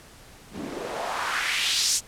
white noise with band-pass filter sweep, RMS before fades -27 dBFS, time 0.51-2.01 s, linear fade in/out 50 ms, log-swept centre 200 to 7100 Hz, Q 2.1, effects pink hiss -49 dBFS RMS until 2.07 s + low-pass 12000 Hz 12 dB/octave

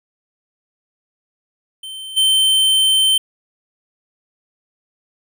square tone with level steps, 3100 Hz, G7, 20 cents flat, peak -29 / -12 dBFS, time 1.83-3.18 s, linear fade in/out 5 ms, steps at 2.16 s, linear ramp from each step 20 ms, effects none

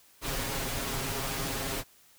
pink noise with comb filter, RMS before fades -33 dBFS, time 0.21-1.84 s, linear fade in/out 50 ms, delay 7.4 ms, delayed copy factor +0.75, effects white hiss -60 dBFS RMS until 2.18 s

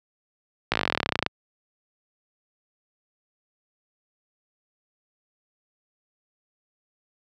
slowing click train, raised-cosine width 0.3 ms, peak -5 dBFS, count 22, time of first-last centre 0.72-1.263 s, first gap 17 ms, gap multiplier 1.04, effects high-pass 80 Hz 12 dB/octave

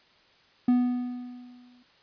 triangle tone with exponential decay, 246.9 Hz, B3, in tune, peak -15 dBFS, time 0.68-1.83 s, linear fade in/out 5 ms, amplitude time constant 250 ms, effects white hiss -60 dBFS RMS until 2.02 s + resampled to 11025 Hz

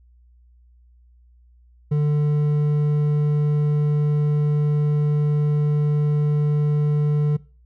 triangle tone with hard clipping, 148.2 Hz, D3, 16 cents sharp, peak -18 dBFS, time 1.91-7.37 s, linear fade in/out 10 ms, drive 9 dB, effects noise-tail reverb RT60 0.4 s tail -22 dB re dry + added 60 Hz sine -50 dBFS peak until 7.65 s

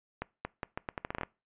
accelerating click train, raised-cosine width 0.5 ms, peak -19 dBFS, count 12, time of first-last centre 0.22-1.233 s, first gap 230 ms, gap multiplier 0.79, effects noise-tail reverb RT60 0.3 s tail -23 dB re dry + resampled to 8000 Hz

